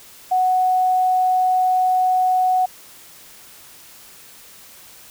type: tone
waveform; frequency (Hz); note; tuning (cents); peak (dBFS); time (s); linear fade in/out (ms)
sine; 740; F#5; 0; -14; 0.31-2.66; 10
effects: white hiss -44 dBFS RMS until 5.1 s